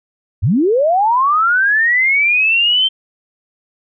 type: linear sweep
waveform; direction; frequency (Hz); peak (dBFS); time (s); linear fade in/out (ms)
sine; up; 73.42 to 3136; -10; 0.42-2.89; 20
effects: none